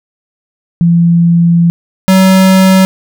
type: tone pair in turn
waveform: sine / square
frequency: 170 / 189.23 Hz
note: F3 / F#3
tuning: -46 / +39 cents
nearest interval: major second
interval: 185 cents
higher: second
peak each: -4 dBFS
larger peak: neither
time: 0.81-1.7 / 2.08-2.85 s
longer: first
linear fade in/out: 0 ms
effects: none